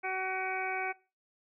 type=harmonic tone with a mistuned harmonic; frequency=376.6 Hz; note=F#4; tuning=31 cents sharp; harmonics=1 / 2 / 3 / 4 / 5 / 6 / 7; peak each=-40 / -36 / -44 / -39 / -47 / -37 / -46 dBFS; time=0.03-0.93 s; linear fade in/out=20 ms; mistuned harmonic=7; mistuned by=-86 cents; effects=noise-tail reverb RT60 0.3 s tail -20 dB re dry